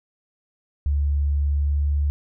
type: tone with pitch glide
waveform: sine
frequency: 71.8 to 72.38 Hz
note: D2 to D2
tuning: -39 to -25 cents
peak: -18 dBFS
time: 0.86-2.1 s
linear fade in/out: 0 ms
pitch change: +14 cents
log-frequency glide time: 1.52-1.86 s
effects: none